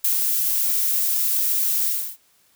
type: noise with ADSR envelope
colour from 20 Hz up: violet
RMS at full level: -19 dBFS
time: 0.04-2.17 s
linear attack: 6 ms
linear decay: 83 ms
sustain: -2 dB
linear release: 310 ms
effects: white hiss -60 dBFS RMS until 2.55 s